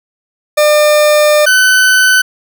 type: tone pair in turn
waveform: 40% pulse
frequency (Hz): 600 / 1510.2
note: D5 / F#6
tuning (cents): +37 / +35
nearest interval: octave + major third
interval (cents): 1598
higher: second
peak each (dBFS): -5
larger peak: neither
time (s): 0.57-1.46 / 1.46-2.22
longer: first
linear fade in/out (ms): 10
effects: none